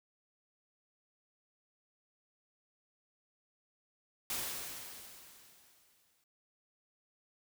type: noise with exponential decay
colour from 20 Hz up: white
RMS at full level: -36 dBFS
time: 4.3-6.24 s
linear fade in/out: 2 ms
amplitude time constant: 420 ms
effects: none